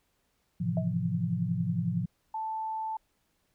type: chord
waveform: sine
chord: F major seventh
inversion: first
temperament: just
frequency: 109.13 / 130.96 / 163.7 / 174.61 Hz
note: A2 / C3 / E3 / F3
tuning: -14 / +2 / -12 / 0 cents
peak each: -34 / -35 / -33 / -30 dBFS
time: 0.6-2.06 s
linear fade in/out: 10 ms
type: tone with exponential decay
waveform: sine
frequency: 641 Hz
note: E5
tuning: 49 cents flat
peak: -29 dBFS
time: 0.77-0.94 s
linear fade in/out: 2 ms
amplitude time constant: 35 ms
type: tone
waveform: sine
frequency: 880 Hz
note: A5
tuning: in tune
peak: -31 dBFS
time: 2.34-2.97 s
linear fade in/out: 5 ms
effects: pink hiss -74 dBFS RMS until 3.54 s